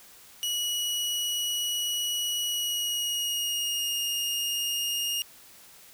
sawtooth tone with pitch glide, 2918 to 2843 Hz, F#7 to F7, -25 to +30 cents, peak -24 dBFS, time 0.43-5.22 s, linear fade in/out 0 ms, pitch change -45 cents, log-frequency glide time 2.44-3.98 s, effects white hiss -52 dBFS RMS until 5.93 s

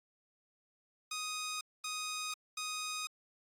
10% pulse tone bursts, 1248 Hz, D#6, 5 cents sharp, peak -29 dBFS, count 3, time 1.11-3.07 s, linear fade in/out 5 ms, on 500 ms, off 230 ms, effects AAC 48 kbps

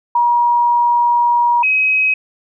sine tone pair in turn, 955 / 2539 Hz, A#5 / D#7, +42 / +34 cents, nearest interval octave + perfect fourth, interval 1692 cents, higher second, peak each -10 / -11 dBFS, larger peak first, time 0.15-1.63 / 1.63-2.14 s, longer first, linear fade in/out 5 ms, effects none

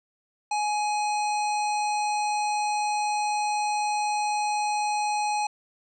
harmonic tone, 838 Hz, G#5, 15 cents sharp, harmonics 1 / 3 / 5 / 7 / 9 / 10, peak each -24 / -34 / -38 / -41 / -43 / -44 dBFS, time 0.51-5.47 s, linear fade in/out 5 ms, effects none

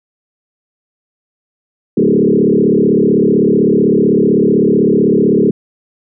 sine tone with frequency modulation, 311.1 Hz, D#4, in tune, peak -7 dBFS, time 1.97-5.51 s, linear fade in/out 5 ms, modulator 35.8 Hz, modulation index 3.7, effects none

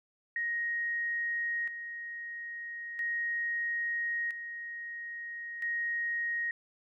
sine tone with tremolo, 1876 Hz, A#6, 11 cents sharp, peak -30 dBFS, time 0.36-6.51 s, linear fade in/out 2 ms, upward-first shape square, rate 0.38 Hz, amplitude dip 60%, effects none

